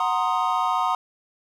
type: chord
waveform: triangle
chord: C half-diminished seventh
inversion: second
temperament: equal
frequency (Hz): 740 / 932.3 / 1046.5 / 1244.5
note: Gb5 / Bb5 / C6 / Eb6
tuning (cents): 0 / 0 / 0 / 0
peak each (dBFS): -24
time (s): 0-0.95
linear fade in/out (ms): 2
effects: none